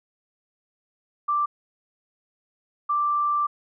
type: tone pair in turn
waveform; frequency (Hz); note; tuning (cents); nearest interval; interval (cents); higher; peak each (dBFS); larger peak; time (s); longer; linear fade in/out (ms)
sine; 1176 / 1176; D6 / D6; +2 / +2; unison; 0; neither; -20; neither; 1.28-1.46 / 2.89-3.47; second; 10
effects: none